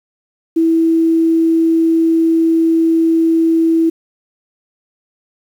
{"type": "tone", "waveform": "sine", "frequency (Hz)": 327.4, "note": "E4", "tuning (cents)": -12, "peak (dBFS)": -9, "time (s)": [0.56, 3.9], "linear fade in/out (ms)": 10, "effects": ["7-bit"]}